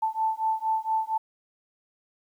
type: beating tone pair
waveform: sine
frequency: 880 / 884.3 Hz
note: A5 / A5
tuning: 0 / +8 cents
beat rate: 4.3 Hz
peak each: -27 dBFS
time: 0.02-1.18 s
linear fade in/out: 10 ms
effects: 10-bit